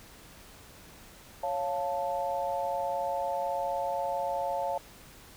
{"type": "chord", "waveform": "sine", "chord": "Db augmented", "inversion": "none", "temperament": "equal", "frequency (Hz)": [554.4, 698.5, 880], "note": ["Db5", "F5", "A5"], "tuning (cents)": [0, 0, 0], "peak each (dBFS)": -33, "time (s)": [1.43, 4.78], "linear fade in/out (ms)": 5, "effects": ["pink hiss -52 dBFS RMS until 5.36 s"]}